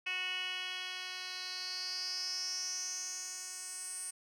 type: tone with band-pass filter sweep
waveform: 10% pulse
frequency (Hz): 367.7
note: F#4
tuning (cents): -11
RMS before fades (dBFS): -40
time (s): 0.06-4.11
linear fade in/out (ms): 10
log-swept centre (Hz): 2700 to 8800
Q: 7.1
effects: none